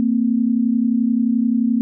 sine tone pair together, 227.7 / 259.2 Hz, A#3 / C4, -40 / -16 cents, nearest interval major second, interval 224 cents, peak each -16 / -19 dBFS, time 0-1.81 s, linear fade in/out 0 ms, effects none

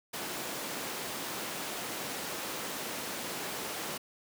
pink high-pass noise, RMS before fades -38 dBFS, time 0.13-3.98 s, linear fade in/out 10 ms, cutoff 250 Hz, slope 12 dB/octave, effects none

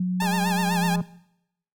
sine tone with pitch glide, 181.9 to 174.39 Hz, F#3 to F3, -29 to -2 cents, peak -21 dBFS, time 0-1.02 s, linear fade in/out 5 ms, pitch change -73 cents, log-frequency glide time 0.59-0.86 s
sawtooth tone with vibrato, 855 Hz, A5, 50 cents flat, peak -21 dBFS, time 0.2-0.96 s, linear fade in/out 5 ms, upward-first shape sine, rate 8 Hz, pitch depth 120 cents each way
click train, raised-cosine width 1 ms, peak -23 dBFS, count 162, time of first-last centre 0.22-1.005 s, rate 205 Hz
effects noise-tail reverb RT60 0.8 s tail -20 dB re dry

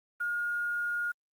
sine tone with quantisation, 1427 Hz, F6, 37 cents sharp, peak -29 dBFS, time 0.2-1.12 s, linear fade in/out 10 ms, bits 9, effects Opus 24 kbps

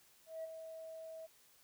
sine tone with ADSR envelope, 645 Hz, E5, 38 cents flat, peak -38 dBFS, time 0.26-1.27 s, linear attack 180 ms, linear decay 20 ms, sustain -8 dB, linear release 19 ms, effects tanh soft clip ceiling -38 dBFS + white hiss -67 dBFS RMS until 1.63 s

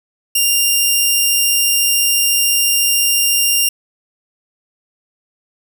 10% pulse tone, 2794 Hz, F7, in tune, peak -3 dBFS, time 0.35-3.69 s, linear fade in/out 5 ms, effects none

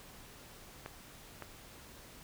clicks, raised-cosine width 0.5 ms, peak -27 dBFS, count 2, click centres 0.861 / 1.423 s, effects pink hiss -54 dBFS RMS until 2.23 s

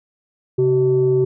sine tone pair together, 134.17 / 379.5 Hz, C3 / F#4, +44 / +44 cents, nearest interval octave + tritone, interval 1800 cents, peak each -18 / -13 dBFS, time 0.58-1.25 s, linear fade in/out 10 ms, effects tanh soft clip ceiling -7 dBFS

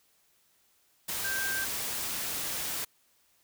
sine tone in noise, 1574 Hz, G6, 7 cents sharp, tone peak -31 dBFS, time 1.24-1.65 s, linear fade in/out 10 ms, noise white, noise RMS -34 dBFS, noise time 1.08-2.85 s, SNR 0 dB, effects white hiss -68 dBFS RMS until 3.43 s

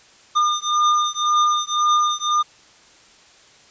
square beating tone pair, 1209 / 1210.9 Hz, D6 / D#6, +50 / -47 cents, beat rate 1.9 Hz, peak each -20 dBFS, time 0.35-2.43 s, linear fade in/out 20 ms, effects white hiss -50 dBFS RMS until 3.7 s + resampled to 16000 Hz

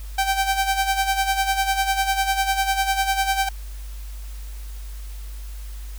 sawtooth tone with tremolo, 778 Hz, G5, 13 cents flat, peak -13 dBFS, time 0.18-3.49 s, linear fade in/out 5 ms, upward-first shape sine, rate 10 Hz, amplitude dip 65%, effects added 50 Hz sine -31 dBFS peak until 5.98 s + white hiss -47 dBFS RMS until 5.98 s

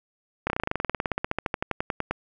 slowing click train, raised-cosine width 0.5 ms, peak -10 dBFS, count 28, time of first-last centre 0.47-2.11 s, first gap 30 ms, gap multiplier 1.05, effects none

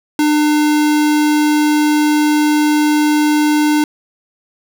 square tone, 300 Hz, D4, 37 cents sharp, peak -11 dBFS, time 0.19-3.84 s, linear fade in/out 2 ms, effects none

